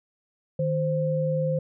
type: tone pair together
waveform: sine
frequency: 155.19 / 522 Hz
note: D#3 / C5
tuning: -4 / -4 cents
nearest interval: octave + major sixth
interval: 2100 cents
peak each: -25 dBFS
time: 0.59-1.59 s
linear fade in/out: 5 ms
effects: none

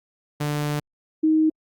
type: tone pair in turn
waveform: sawtooth / sine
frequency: 147.8 / 313.9 Hz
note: D3 / D#4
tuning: +11 / +15 cents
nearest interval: octave + minor second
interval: 1304 cents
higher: second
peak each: -19 / -15 dBFS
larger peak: second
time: 0.4-0.8 / 1.23-1.5 s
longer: first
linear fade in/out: 10 ms
effects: Opus 48 kbps

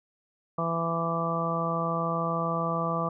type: harmonic tone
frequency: 166.7 Hz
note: E3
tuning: 20 cents sharp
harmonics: 1 / 2 / 3 / 4 / 5 / 6 / 7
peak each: -31 / -39 / -34 / -33 / -39 / -37 / -30 dBFS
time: 0.58-3.09 s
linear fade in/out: 5 ms
effects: none

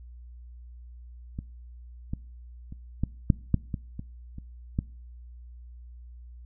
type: clicks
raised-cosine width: 5 ms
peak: -21 / -18 / -28 / -13 / -6 / -8 / -17 / -22 / -27 / -13 dBFS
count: 10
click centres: 1.389 / 2.135 / 2.724 / 3.036 / 3.302 / 3.543 / 3.742 / 3.994 / 4.384 / 4.789 s
effects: noise-tail reverb RT60 0.5 s tail -24 dB re dry + added 60 Hz sine -43 dBFS peak until 6.45 s

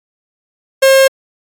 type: tone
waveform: 45% pulse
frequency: 536 Hz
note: C5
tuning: 42 cents sharp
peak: -5 dBFS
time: 0.82-1.08 s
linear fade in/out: 10 ms
effects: AAC 64 kbps

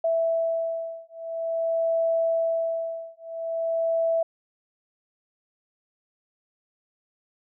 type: beating tone pair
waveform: sine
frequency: 659.3 / 659.78 Hz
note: E5 / E5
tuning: 0 / +1 cents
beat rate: 0.48 Hz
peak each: -26 dBFS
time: 0.04-4.23 s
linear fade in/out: 5 ms
effects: none

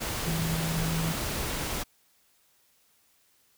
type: tone in noise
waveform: sine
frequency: 162.8 Hz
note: E3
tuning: 21 cents flat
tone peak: -28 dBFS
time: 0.26-1.14 s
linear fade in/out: 20 ms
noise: pink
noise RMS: -32 dBFS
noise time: 0-1.84 s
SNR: +1 dB
effects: white hiss -66 dBFS RMS until 3.57 s

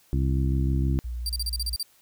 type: harmonic tone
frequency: 66.4 Hz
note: C2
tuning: 26 cents sharp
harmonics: 1 / 2 / 3 / 4 / 5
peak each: -23 / -26 / -34 / -33 / -35 dBFS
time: 0.13-0.99 s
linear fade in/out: 0 ms
type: tone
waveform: sine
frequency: 59.6 Hz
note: A#1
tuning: 39 cents sharp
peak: -29 dBFS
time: 1.04-1.76 s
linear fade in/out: 10 ms
type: tone bursts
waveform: sawtooth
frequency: 4699 Hz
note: D8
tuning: in tune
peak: -24 dBFS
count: 9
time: 1.26-1.829 s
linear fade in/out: 2 ms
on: 33 ms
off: 34 ms
effects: white hiss -60 dBFS RMS until 2.01 s

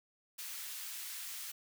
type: high-pass noise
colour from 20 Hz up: white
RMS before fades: -44 dBFS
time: 0.38-1.52 s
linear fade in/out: 10 ms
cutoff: 1500 Hz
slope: 12 dB/octave
effects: none

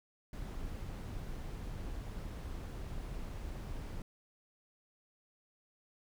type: noise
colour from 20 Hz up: brown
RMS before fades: -42 dBFS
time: 0.33-4.02 s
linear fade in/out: 2 ms
effects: none

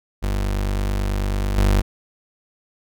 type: tone with level steps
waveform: 35% pulse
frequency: 49.15 Hz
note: G1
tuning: 5 cents sharp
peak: -18 / -12 dBFS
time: 0.22-1.82 s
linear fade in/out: 20 ms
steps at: 1.57 s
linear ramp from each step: 5 ms
effects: none

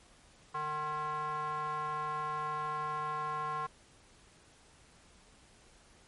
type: tone with band-pass filter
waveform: square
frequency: 152.2 Hz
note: D#3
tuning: 38 cents flat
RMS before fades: -36 dBFS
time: 0.54-3.67 s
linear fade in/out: 10 ms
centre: 1100 Hz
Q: 4.7
effects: pink hiss -61 dBFS RMS until 6.07 s + MP3 48 kbps

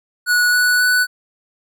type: tone with pitch steps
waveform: square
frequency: 1466 / 1477 / 1488.2 Hz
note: F#6 / F#6 / F#6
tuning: -16 / -3 / +10 cents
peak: -13 dBFS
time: 0.26-1.07 s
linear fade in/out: 50 ms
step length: 270 ms
effects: none

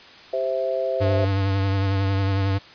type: chord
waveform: sine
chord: C major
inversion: second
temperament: equal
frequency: 392 / 523.3 / 659.3 Hz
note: G4 / C5 / E5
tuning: 0 / 0 / 0 cents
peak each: -30 / -24 / -25 dBFS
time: 0.33-1.25 s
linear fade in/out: 5 ms
type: tone with vibrato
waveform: square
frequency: 97.5 Hz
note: G2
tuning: 9 cents flat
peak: -20 dBFS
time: 1-2.59 s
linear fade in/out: 20 ms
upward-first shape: triangle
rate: 11 Hz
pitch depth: 35 cents each way
effects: white hiss -45 dBFS RMS until 2.74 s + resampled to 11025 Hz

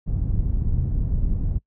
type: low-pass noise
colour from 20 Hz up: pink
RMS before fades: -22 dBFS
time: 0.06-1.59 s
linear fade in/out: 20 ms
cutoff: 110 Hz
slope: 12 dB/octave
effects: noise-tail reverb RT60 0.1 s tail -24 dB re dry

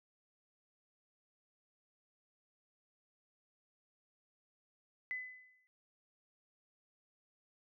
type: tone with exponential decay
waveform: sine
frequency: 2012 Hz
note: B6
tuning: 32 cents sharp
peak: -35 dBFS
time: 5.11-5.67 s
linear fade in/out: 0 ms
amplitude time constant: 120 ms
effects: none

